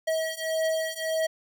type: beating tone pair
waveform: square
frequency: 640 / 641.7 Hz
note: D#5 / E5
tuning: +49 / -47 cents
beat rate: 1.7 Hz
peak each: -30 / -29 dBFS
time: 0.07-1.27 s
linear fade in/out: 10 ms
effects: none

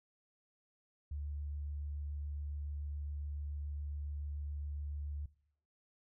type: tone with vibrato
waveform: sine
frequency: 72.9 Hz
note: D2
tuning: 12 cents flat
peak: -38 dBFS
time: 1.11-5.26 s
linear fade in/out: 5 ms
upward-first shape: sine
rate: 7.1 Hz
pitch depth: 8 cents each way
effects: noise-tail reverb RT60 0.6 s tail -20 dB re dry

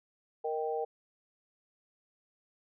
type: chord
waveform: sine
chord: Eb major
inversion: second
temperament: equal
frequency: 466.2 / 622.3 / 784 Hz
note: Bb4 / Eb5 / G5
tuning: 0 / 0 / 0 cents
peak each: -33 / -39 / -36 dBFS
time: 0.44-0.85 s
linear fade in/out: 10 ms
effects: none

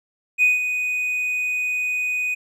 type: tone with ADSR envelope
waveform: triangle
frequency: 2489 Hz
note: D#7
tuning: in tune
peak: -9 dBFS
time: 0.38-2.35 s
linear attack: 48 ms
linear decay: 160 ms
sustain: -10 dB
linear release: 15 ms
effects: tanh soft clip ceiling -9 dBFS

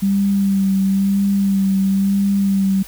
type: tone with vibrato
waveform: sine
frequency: 196 Hz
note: G3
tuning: in tune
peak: -13 dBFS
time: 0.02-2.83 s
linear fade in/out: 10 ms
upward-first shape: sine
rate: 1 Hz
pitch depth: 25 cents each way
effects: added 50 Hz sine -42 dBFS peak until 2.87 s + white hiss -39 dBFS RMS until 2.87 s

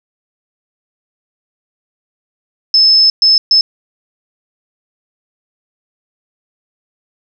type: tone bursts at uneven times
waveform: sine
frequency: 5230 Hz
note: E8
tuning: 15 cents flat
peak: -5 dBFS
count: 3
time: 2.74-3.1 / 3.22-3.38 / 3.51-3.61 s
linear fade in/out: 2 ms
effects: none

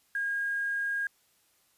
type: tone with quantisation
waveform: sine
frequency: 1627 Hz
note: G#6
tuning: 36 cents flat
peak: -28 dBFS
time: 0.15-1.07 s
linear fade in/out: 2 ms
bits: 9
effects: white hiss -68 dBFS RMS until 1.77 s + resampled to 32000 Hz

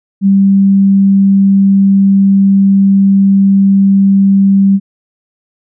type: tone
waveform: sine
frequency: 196 Hz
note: G3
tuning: in tune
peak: -4 dBFS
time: 0.21-4.8 s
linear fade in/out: 50 ms
effects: none

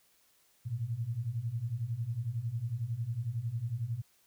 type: beating tone pair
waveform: sine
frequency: 110 / 121 Hz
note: A2 / B2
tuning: 0 / -35 cents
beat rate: 11 Hz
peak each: -37 / -34 dBFS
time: 0.65-4.02 s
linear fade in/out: 20 ms
effects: white hiss -68 dBFS RMS until 4.26 s

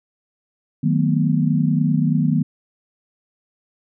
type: chord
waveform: sine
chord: B dominant seventh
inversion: first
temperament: equal with one note detuned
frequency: 155.56 / 185 / 223.6 / 246.9 Hz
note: D#3 / F#3 / A3 / B3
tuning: 0 / 0 / +28 / 0 cents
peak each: -18 / -22 / -23 / -21 dBFS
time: 0.83-2.43 s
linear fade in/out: 10 ms
effects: none

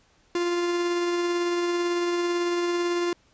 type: tone with tremolo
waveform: 45% pulse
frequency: 348.4 Hz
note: F4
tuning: 4 cents flat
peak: -22 dBFS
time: 0.35-3.13 s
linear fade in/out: 2 ms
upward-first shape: triangle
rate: 18 Hz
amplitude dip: 25%
effects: pink hiss -62 dBFS RMS until 3.33 s + resampled to 16000 Hz

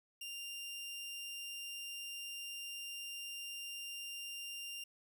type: tone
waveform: sawtooth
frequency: 2792 Hz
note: F7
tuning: 1 cent flat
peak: -40 dBFS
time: 0.21-4.84 s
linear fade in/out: 5 ms
effects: none

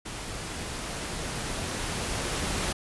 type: noise with level ramp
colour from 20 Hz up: pink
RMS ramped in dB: -37 to -29 dBFS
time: 0.05-2.73 s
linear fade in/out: 10 ms
effects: resampled to 24000 Hz

